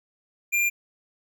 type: tone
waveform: square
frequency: 2393 Hz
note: D7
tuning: 32 cents sharp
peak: -21 dBFS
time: 0.52-0.7 s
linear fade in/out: 20 ms
effects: none